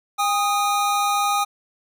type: tone pair together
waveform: square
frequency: 808.6 / 1244.5 Hz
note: G#5 / D#6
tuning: -46 / 0 cents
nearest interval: perfect fifth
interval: 746 cents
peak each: -22 dBFS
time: 0.18-1.45 s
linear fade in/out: 20 ms
effects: none